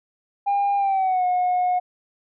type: tone with pitch glide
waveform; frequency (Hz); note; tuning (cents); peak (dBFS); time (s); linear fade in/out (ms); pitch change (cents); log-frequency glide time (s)
sine; 804 to 724.6; G5 to F#5; +44 to -36; -16; 0.46-1.8; 20; -180; 0.77-1.25
effects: tanh soft clip ceiling -16 dBFS